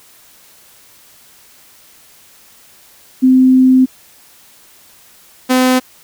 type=tone pair in turn; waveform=sine / sawtooth; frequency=258.5 / 255.5 Hz; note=C4 / C4; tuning=-21 / -41 cents; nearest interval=unison; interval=20 cents; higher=first; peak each=-5 dBFS; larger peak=neither; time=3.22-3.86 / 5.49-5.8 s; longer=first; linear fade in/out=20 ms; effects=white hiss -45 dBFS RMS until 6.03 s